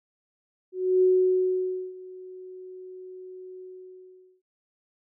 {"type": "tone with ADSR envelope", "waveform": "sine", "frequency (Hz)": 370, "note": "F#4", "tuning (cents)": 0, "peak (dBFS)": -16, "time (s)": [0.72, 4.42], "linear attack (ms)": 300, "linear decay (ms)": 910, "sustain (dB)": -23, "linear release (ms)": 810, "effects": []}